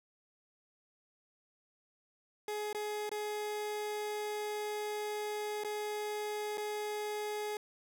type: tone with dropouts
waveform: 30% pulse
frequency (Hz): 420.4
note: G#4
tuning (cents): +21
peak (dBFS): -33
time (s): 2.48-7.57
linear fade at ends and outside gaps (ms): 2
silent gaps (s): 2.729-2.747 / 3.093-3.115 / 5.637-5.646 / 6.574-6.579
effects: none